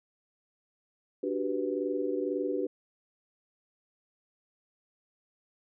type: chord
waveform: sine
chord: G major seventh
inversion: second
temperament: equal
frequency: 293.7 / 370 / 392 / 493.9 Hz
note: D4 / F#4 / G4 / B4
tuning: 0 / 0 / 0 / 0 cents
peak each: -34 dBFS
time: 1.23-2.67 s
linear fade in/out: 5 ms
effects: none